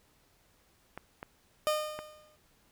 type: clicks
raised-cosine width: 0.5 ms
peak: -25 / -25 / -24 dBFS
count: 3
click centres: 0.976 / 1.229 / 1.99 s
type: tone with exponential decay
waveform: 30% pulse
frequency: 610 Hz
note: D#5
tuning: 34 cents flat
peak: -22 dBFS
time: 1.67-2.36 s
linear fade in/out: 0 ms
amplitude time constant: 150 ms
effects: pink hiss -67 dBFS RMS until 2.71 s